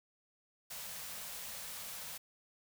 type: band-stop noise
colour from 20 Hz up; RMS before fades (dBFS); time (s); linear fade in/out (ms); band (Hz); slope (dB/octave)
white; -45; 0.7-2.18; 10; 230 to 460; 48
effects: none